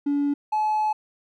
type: tone pair in turn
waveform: triangle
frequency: 286 / 857 Hz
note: D4 / A5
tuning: -46 / -46 cents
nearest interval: octave + perfect fifth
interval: 1900 cents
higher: second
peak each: -17 dBFS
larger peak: neither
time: 0.06-0.34 / 0.52-0.93 s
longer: second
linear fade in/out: 10 ms
effects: tanh soft clip ceiling -16 dBFS